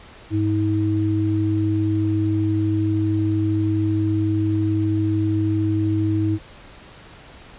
sine tone pair together, 102.19 / 319.4 Hz, G#2 / D#4, -27 / +45 cents, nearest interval octave + minor sixth, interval 1972 cents, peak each -20 dBFS, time 0.3-6.39 s, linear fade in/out 50 ms, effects pink hiss -44 dBFS RMS until 7.58 s + resampled to 8000 Hz

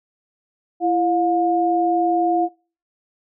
sine tone pair together, 336.5 / 713 Hz, E4 / F5, +36 / +36 cents, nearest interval octave + minor second, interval 1300 cents, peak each -19 / -18 dBFS, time 0.8-2.49 s, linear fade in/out 50 ms, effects noise-tail reverb RT60 0.4 s tail -25 dB re dry

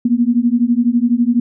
sine beating tone pair, 233.1 / 245.1 Hz, A#3 / B3, 0 / -13 cents, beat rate 12 Hz, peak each -14 dBFS, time 0.05-1.4 s, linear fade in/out 5 ms, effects none

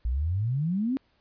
sine exponential sweep, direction up, 56 to 277.2 Hz, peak -24 dBFS, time 0.05-0.97 s, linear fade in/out 0 ms, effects pink hiss -68 dBFS RMS until 1.2 s + resampled to 11025 Hz

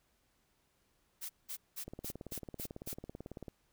blue noise bursts, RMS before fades -42 dBFS, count 7, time 1.21-2.945 s, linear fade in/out 20 ms, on 85 ms, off 190 ms
click train, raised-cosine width 2 ms, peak -31 dBFS, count 30, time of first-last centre 1.88-3.482 s, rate 18.1 Hz
effects pink hiss -75 dBFS RMS until 3.72 s

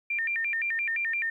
sine tone with vibrato, 2079 Hz, C7, 12 cents flat, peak -26 dBFS, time 0.1-1.3 s, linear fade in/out 5 ms, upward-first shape square, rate 5.8 Hz, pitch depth 230 cents each way, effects 11-bit

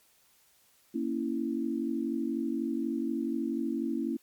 sine chord, A# diminished, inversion none, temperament equal, 233.1 / 277.2 / 329.6 Hz, A#3 / C#4 / E4, 0 / 0 / 0 cents, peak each -33 dBFS, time 0.94-4.17 s, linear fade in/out 10 ms, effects white hiss -65 dBFS RMS until 4.22 s + MP3 96 kbps

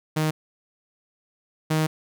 sawtooth tone pair in turn, 155.56 / 156.64 Hz, D#3 / D#3, 0 / +12 cents, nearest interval unison, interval 12 cents, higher second, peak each -17 / -16 dBFS, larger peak second, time 0.16-0.31 / 1.7-1.87 s, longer second, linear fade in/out 10 ms, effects none

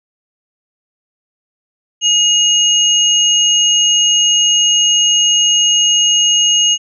sine tone pair together, 2877 / 6477 Hz, F#7 / G#8, -49 / -44 cents, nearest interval octave + major second, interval 1405 cents, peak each -10 / -14 dBFS, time 2.01-6.78 s, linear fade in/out 50 ms, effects none

